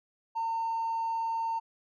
sine tone with hard clipping, 909 Hz, A#5, 44 cents flat, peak -29 dBFS, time 0.35-1.6 s, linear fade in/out 20 ms, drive 1 dB, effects none

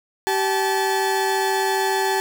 30% pulse tone pair together, 386.2 / 867 Hz, G4 / A5, -26 / -26 cents, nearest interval octave + major second, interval 1400 cents, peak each -19 dBFS, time 0.27-2.2 s, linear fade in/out 0 ms, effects none

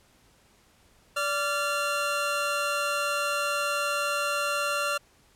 25% pulse tone pair together, 581 / 1381.9 Hz, D5 / F6, -19 / -19 cents, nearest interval octave + minor third, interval 1500 cents, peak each -26 / -24 dBFS, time 1.16-4.98 s, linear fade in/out 10 ms, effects pink hiss -61 dBFS RMS until 5.35 s + low-pass 12000 Hz 12 dB/octave

